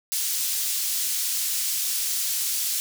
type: high-pass noise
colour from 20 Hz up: pink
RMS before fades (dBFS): -26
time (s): 0.12-2.8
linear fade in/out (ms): 0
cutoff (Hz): 5300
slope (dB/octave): 12
effects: none